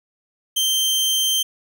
sawtooth tone, 3136 Hz, G7, in tune, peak -14 dBFS, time 0.56-1.43 s, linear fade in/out 10 ms, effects none

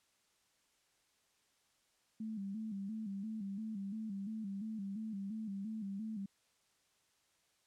sine tone with vibrato, 207.7 Hz, G#3, in tune, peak -39 dBFS, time 2.2-6.26 s, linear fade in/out 5 ms, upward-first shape square, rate 2.9 Hz, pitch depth 95 cents each way, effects white hiss -75 dBFS RMS until 7.66 s + low-pass 9000 Hz 12 dB/octave

